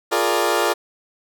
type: chord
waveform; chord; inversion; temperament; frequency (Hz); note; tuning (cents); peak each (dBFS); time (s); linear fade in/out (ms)
20% pulse; Bb dominant seventh; second; equal; 349.2 / 415.3 / 466.2 / 587.3; F4 / Ab4 / Bb4 / D5; 0 / 0 / 0 / 0; -18; 0.11-0.74; 20
effects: none